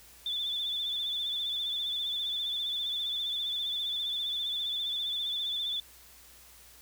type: tone with vibrato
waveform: sine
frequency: 3505 Hz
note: A7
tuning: 7 cents flat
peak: -30 dBFS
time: 0.26-5.8 s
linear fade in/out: 2 ms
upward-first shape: sine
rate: 15 Hz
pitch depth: 46 cents each way
effects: added 60 Hz sine -62 dBFS peak until 6.81 s + white hiss -55 dBFS RMS until 6.81 s